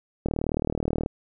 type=click train; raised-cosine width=2 ms; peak=-12 dBFS; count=32; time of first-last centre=0.26-1.061 s; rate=38.7 Hz; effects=none